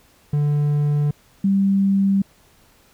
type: tone pair in turn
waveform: triangle / sine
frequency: 146.83 / 195.99 Hz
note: D3 / G3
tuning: 0 / 0 cents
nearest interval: perfect fourth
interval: 500 cents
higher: second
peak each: -14 dBFS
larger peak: neither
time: 0.33-1.11 / 1.44-2.22 s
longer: neither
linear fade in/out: 5 ms
effects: pink hiss -55 dBFS RMS until 2.93 s